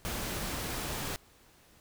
pink noise, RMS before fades -36 dBFS, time 0.05-1.16 s, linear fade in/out 0 ms, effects pink hiss -61 dBFS RMS until 1.8 s

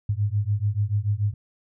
sine beating tone pair, 100 / 106.9 Hz, G2 / A2, +35 / -49 cents, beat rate 6.9 Hz, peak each -24 dBFS, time 0.09-1.34 s, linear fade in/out 5 ms, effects none

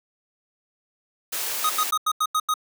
white noise, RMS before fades -28 dBFS, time 1.32-1.91 s, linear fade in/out 10 ms
square tone bursts, 1252 Hz, D#6, 10 cents sharp, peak -20 dBFS, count 7, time 1.64-2.54 s, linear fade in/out 5 ms, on 54 ms, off 87 ms
effects high-pass 400 Hz 12 dB/octave

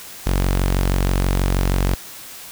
sawtooth tone, 46.25 Hz, F#1, in tune, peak -12 dBFS, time 0.26-1.95 s, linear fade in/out 10 ms, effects white hiss -37 dBFS RMS until 2.51 s

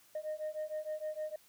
sine beating tone pair, 613 / 619.5 Hz, D#5 / D#5, -26 / -8 cents, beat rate 6.5 Hz, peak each -38 / -38 dBFS, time 0.15-1.36 s, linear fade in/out 5 ms, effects tanh soft clip ceiling -33 dBFS + white hiss -64 dBFS RMS until 1.48 s

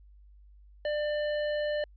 sine tone with tanh clipping, 596 Hz, D5, 25 cents sharp, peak -30 dBFS, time 0.85-1.84 s, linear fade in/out 2 ms, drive 17 dB, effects added 50 Hz sine -52 dBFS peak until 1.96 s + resampled to 11025 Hz

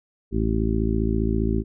harmonic tone, 55 Hz, A1, in tune, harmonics 1 / 2 / 3 / 4 / 5 / 6 / 7, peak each -24 / -27 / -31 / -26 / -31 / -29 / -29 dBFS, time 0.31-1.64 s, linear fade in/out 50 ms, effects none

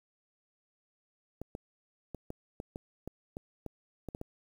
clicks, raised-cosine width 2 ms, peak -26 dBFS, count 12, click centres 1.416 / 1.551 / 2.147 / 2.304 / 2.601 / 2.759 / 3.076 / 3.369 / 3.663 / 4.087 / 4.149 / 4.214 s, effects 9-bit

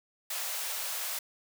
white high-pass noise, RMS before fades -35 dBFS, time 0.3-1.19 s, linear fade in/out 5 ms, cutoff 510 Hz, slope 48 dB/octave, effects none

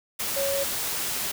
sine tone in noise, 554 Hz, C#5, 1 cent flat, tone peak -25 dBFS, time 0.36-0.64 s, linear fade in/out 10 ms, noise white, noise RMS -29 dBFS, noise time 0.19-1.32 s, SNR +1 dB, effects none

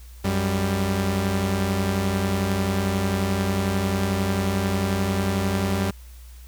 sawtooth tone pair together, 92.9 / 197 Hz, F#2 / G3, +7 / +9 cents, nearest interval octave + minor second, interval 1302 cents, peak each -20 dBFS, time 0.24-5.91 s, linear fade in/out 10 ms, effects added 60 Hz sine -40 dBFS peak until 6.47 s + white hiss -53 dBFS RMS until 6.47 s

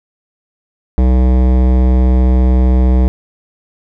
sine tone with hard clipping, 63.2 Hz, B1, 41 cents sharp, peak -9 dBFS, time 0.98-3.08 s, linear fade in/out 0 ms, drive 17 dB, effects none

